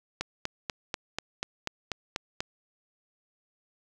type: click train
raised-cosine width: 0.2 ms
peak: -13 dBFS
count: 10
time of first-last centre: 0.21-2.405 s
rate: 4.1 Hz
effects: none